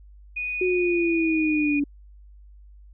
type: tone with pitch glide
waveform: sine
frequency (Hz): 2474 to 2455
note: D#7 to D#7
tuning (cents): -10 to -24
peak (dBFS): -26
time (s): 0.36-1.8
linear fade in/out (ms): 10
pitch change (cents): -14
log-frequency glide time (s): 0.54-1.32
type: linear sweep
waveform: sine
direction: down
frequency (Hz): 370 to 284.4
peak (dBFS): -20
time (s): 0.61-1.84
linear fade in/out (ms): 5
effects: added 50 Hz sine -45 dBFS peak until 2.93 s